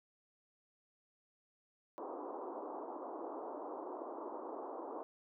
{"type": "band-pass noise", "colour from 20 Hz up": "pink", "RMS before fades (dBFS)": -45, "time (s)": [1.98, 5.03], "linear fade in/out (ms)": 0, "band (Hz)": [290, 1100], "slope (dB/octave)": 48, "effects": []}